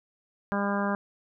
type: harmonic tone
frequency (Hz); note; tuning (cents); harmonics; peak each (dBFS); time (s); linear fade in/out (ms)
201.1; G3; +44; 1 / 2 / 3 / 4 / 5 / 6 / 7 / 8; -28 / -36 / -33 / -36 / -34 / -36 / -38 / -36; 0.52-0.95; 0
effects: none